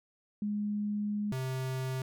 sine / square tone pair in turn, 207.7 / 130.58 Hz, G#3 / C3, 0 / -3 cents, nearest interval minor sixth, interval 803 cents, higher first, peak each -30 / -33 dBFS, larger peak first, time 0.42-1.32 / 1.32-2.02 s, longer first, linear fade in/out 2 ms, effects none

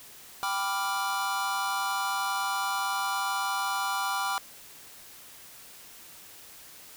square chord, G dominant seventh, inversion none, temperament equal, 784 / 987.8 / 1174.7 / 1396.9 Hz, G5 / B5 / D6 / F6, 0 / 0 / 0 / 0 cents, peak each -34 dBFS, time 0.43-4.38 s, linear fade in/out 0 ms, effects white hiss -49 dBFS RMS until 6.96 s

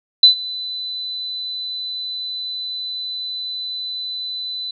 sine tone with ADSR envelope, 4004 Hz, B7, 23 cents sharp, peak -3 dBFS, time 0.23-4.71 s, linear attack 4 ms, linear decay 110 ms, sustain -21 dB, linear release 5 ms, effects none

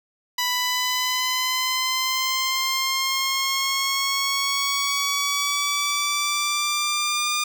10% pulse exponential sweep, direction up, 987.8 to 1208 Hz, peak -13 dBFS, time 0.38-7.44 s, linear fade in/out 5 ms, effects none

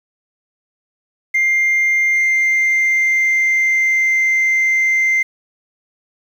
sine tone with pitch glide, 2100 to 2085 Hz, C7 to C7, +6 to -7 cents, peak -10 dBFS, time 1.34-5.23 s, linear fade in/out 10 ms, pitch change -13 cents, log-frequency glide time 2.11-4.21 s, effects tanh soft clip ceiling -10 dBFS + 7-bit

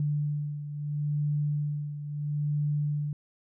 sine beating tone pair, 147.3 / 148.05 Hz, D3 / D3, +6 / +14 cents, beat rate 0.75 Hz, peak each -28 / -34 dBFS, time 0-3.13 s, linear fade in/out 2 ms, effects none

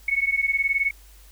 sine beating tone pair, 2200 / 2219 Hz, C#7 / C#7, -14 / +1 cents, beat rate 19 Hz, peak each -23 dBFS, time 0.08-0.91 s, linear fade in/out 5 ms, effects added 50 Hz sine -47 dBFS peak until 1.31 s + white hiss -54 dBFS RMS until 1.31 s

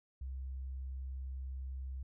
sine tone, 65.7 Hz, C2, 8 cents sharp, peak -39 dBFS, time 0.21-2.03 s, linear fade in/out 5 ms, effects none

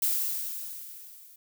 violet noise with level ramp, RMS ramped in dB -25 to -53 dBFS, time 0.02-1.36 s, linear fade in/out 5 ms, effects none

